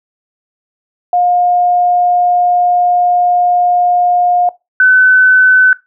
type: tone pair in turn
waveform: sine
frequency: 712 / 1512 Hz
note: F5 / F#6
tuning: +33 / +37 cents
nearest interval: octave + minor second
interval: 1304 cents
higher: second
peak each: -8 / -4 dBFS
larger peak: second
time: 1.13-4.49 / 4.8-5.73 s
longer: first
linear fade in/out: 2 ms
effects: noise-tail reverb RT60 0.2 s tail -18 dB re dry